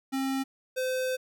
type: tone pair in turn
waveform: square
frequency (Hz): 267.9 / 514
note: C4 / C5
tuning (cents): +41 / -31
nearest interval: major seventh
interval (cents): 1128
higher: second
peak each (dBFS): -28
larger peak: neither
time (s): 0.12-0.44 / 0.76-1.17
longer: second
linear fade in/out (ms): 20
effects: none